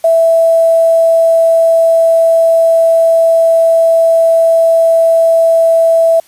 sine tone with quantisation, 659.3 Hz, E5, in tune, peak -5 dBFS, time 0.04-6.2 s, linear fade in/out 5 ms, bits 5, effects white hiss -46 dBFS RMS until 6.27 s + resampled to 32000 Hz

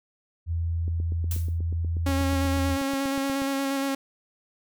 sine tone, 83.6 Hz, E2, 25 cents sharp, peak -24 dBFS, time 0.46-2.78 s, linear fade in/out 50 ms
click train, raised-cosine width 3 ms, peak -26 dBFS, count 22, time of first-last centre 0.88-3.419 s, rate 8.27 Hz
blue noise with exponential decay, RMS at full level -32 dBFS, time 1.31-1.58 s, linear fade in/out 2 ms, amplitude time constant 58 ms
sawtooth tone with vibrato, 273.9 Hz, C#4, 21 cents flat, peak -21 dBFS, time 2.06-3.95 s, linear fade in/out 5 ms, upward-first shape square, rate 8.5 Hz, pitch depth 14 cents each way
effects none

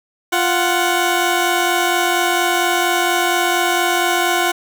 15% pulse tone pair together, 349.2 / 742.7 Hz, F4 / F#5, 0 / +6 cents, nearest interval octave + minor second, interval 1306 cents, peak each -11 dBFS, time 0.32-4.52 s, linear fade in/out 10 ms, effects none

